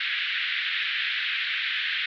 pink band-pass noise, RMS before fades -28 dBFS, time 0-2.06 s, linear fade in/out 5 ms, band 1600 to 3700 Hz, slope 48 dB/octave, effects none

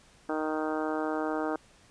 harmonic tone, 155.56 Hz, D#3, in tune, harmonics 2 / 3 / 4 / 5 / 6 / 7 / 8 / 9 / 10, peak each -32 / -35 / -36 / -37 / -40 / -44 / -40 / -43 / -44 dBFS, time 0.29-1.56 s, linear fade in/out 2 ms, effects pink hiss -59 dBFS RMS until 1.9 s + resampled to 22050 Hz

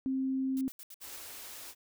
sine tone, 264.6 Hz, C4, 20 cents sharp, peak -29 dBFS, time 0.06-0.68 s, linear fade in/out 0 ms
blue noise bursts, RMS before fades -48 dBFS, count 6, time 0.57-1.164 s, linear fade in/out 0 ms, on 39 ms, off 72 ms
white band-stop noise, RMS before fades -46 dBFS, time 1-1.75 s, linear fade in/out 50 ms, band 110 to 240 Hz, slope 48 dB/octave
effects none

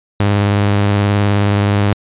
sawtooth tone with vibrato, 101.7 Hz, G#2, 36 cents flat, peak -7 dBFS, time 0.2-1.93 s, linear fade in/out 0 ms, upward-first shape sine, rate 19 Hz, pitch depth 31 cents each way, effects resampled to 8000 Hz

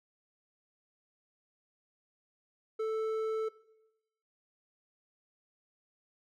sine tone with hard clipping, 440 Hz, A4, in tune, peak -32 dBFS, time 2.79-3.49 s, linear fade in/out 10 ms, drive 6 dB, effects noise-tail reverb RT60 0.9 s tail -19 dB re dry

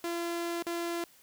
sawtooth tone with dropouts, 341.2 Hz, F4, 40 cents flat, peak -28 dBFS, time 0.04-1.04 s, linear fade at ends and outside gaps 2 ms, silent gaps 0.625-0.666 s, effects white hiss -60 dBFS RMS until 1.22 s

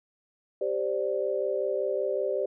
sine chord, G suspended fourth, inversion none, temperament just, 392 / 522.7 / 588 Hz, G4 / C5 / D5, 0 / -2 / +2 cents, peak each -30 dBFS, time 0.61-2.46 s, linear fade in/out 5 ms, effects none

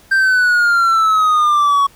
triangle exponential sweep, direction down, 1581 to 1113 Hz, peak -8 dBFS, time 0.11-1.87 s, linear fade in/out 10 ms, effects pink hiss -47 dBFS RMS until 1.95 s

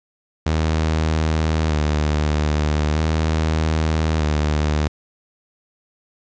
sawtooth tone with vibrato, 77.2 Hz, D#2, 13 cents flat, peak -13 dBFS, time 0.46-4.88 s, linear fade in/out 5 ms, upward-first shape square, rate 0.4 Hz, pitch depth 39 cents each way, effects resampled to 16000 Hz + 8-bit

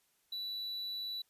triangle tone, 3951 Hz, B7, in tune, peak -36 dBFS, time 0.32-1.22 s, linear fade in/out 5 ms, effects white hiss -74 dBFS RMS until 1.29 s + resampled to 32000 Hz

